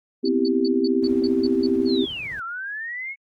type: chord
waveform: sine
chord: C major seventh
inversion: third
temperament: equal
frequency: 246.9 / 261.6 / 329.6 / 392 Hz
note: B3 / C4 / E4 / G4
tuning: 0 / 0 / 0 / 0 cents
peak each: -26 / -22 / -24 / -22 dBFS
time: 0.23-2.06 s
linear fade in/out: 20 ms
type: tone bursts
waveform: sine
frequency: 4492 Hz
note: C#8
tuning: 22 cents sharp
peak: -30 dBFS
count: 8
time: 0.25-1.666 s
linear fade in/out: 5 ms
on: 37 ms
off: 160 ms
type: noise with tremolo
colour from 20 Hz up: brown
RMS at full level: -38 dBFS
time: 1.02-2.4 s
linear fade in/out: 5 ms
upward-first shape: triangle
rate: 14 Hz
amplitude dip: 30%
type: linear two-way sweep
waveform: sine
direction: down then up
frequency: 4514 to 1318.5 to 2214 Hz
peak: -28 dBFS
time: 1.85-3.16 s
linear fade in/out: 50 ms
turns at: 2.43 s
effects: high-pass 80 Hz 12 dB/octave + Opus 32 kbps